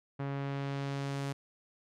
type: tone with low-pass filter sweep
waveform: sawtooth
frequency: 139.1 Hz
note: C#3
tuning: 6 cents sharp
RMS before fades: -36 dBFS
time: 0.19-1.33 s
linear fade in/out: 10 ms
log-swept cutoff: 1800 to 10000 Hz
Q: 0.76
effects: none